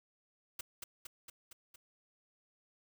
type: noise with echo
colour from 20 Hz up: white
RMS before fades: -41 dBFS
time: 0.59-0.61 s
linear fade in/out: 5 ms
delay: 230 ms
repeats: 5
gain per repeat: -3 dB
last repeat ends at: 1.76 s
effects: none